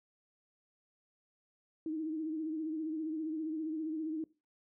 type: tone with vibrato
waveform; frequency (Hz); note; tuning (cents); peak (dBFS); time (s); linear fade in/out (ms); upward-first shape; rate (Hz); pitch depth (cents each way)
sine; 314.6; D#4; +19; -34; 1.86-4.24; 2; sine; 15; 57
effects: noise-tail reverb RT60 0.3 s tail -21 dB re dry